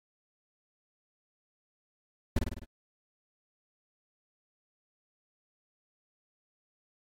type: noise with echo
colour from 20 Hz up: brown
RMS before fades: -25 dBFS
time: 2.36-2.39 s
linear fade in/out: 5 ms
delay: 51 ms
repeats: 5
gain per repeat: -4 dB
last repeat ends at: 2.645 s
effects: AAC 48 kbps